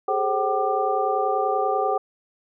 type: tone cluster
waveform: sine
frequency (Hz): 399.8 / 430.1 / 533 / 764 / 1191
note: G4 / A4 / C5 / G5 / D6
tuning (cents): +34 / -39 / +32 / -45 / +24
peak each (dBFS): -28 / -27 / -28 / -23 / -28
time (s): 0.08-1.98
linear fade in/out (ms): 5
effects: none